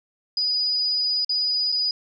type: tone with dropouts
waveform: sine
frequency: 4942 Hz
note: D#8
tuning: 13 cents flat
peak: -20 dBFS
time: 0.37-1.91 s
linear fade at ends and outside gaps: 2 ms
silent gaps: 1.247-1.293 / 1.719-1.723 s
effects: none